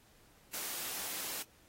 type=high-pass noise; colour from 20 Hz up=white; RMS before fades=-40 dBFS; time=0.53-1.43 s; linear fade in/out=10 ms; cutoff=190 Hz; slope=12 dB/octave; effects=pink hiss -65 dBFS RMS until 1.68 s + AAC 48 kbps